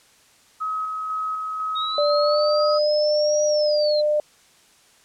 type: tone with tremolo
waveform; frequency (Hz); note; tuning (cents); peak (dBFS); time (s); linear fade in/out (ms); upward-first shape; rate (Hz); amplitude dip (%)
sine; 1274; D#6; +41; -23; 0.6-2.79; 20; square; 2; 25
type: linear two-way sweep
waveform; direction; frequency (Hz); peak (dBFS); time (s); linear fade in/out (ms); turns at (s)
sine; up then down; 3729 to 5790 to 4014; -26; 1.75-4.02; 20; 3.45
type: tone with pitch glide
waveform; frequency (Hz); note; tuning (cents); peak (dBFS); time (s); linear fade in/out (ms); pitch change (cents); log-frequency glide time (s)
sine; 587.3 to 600; D5 to D5; 0 to +37; -17; 1.98-4.2; 2; +37; 2.21-2.41
effects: white hiss -55 dBFS RMS until 5.04 s + low-pass 9000 Hz 12 dB/octave